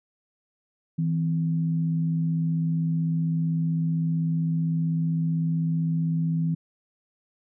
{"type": "tone pair together", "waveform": "sine", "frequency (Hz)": [162.9, 258.6], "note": ["E3", "C4"], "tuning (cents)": [-20, -20], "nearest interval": "minor sixth", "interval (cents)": 800, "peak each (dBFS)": [-22, -34], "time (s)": [0.98, 6.55], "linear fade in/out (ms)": 10, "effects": []}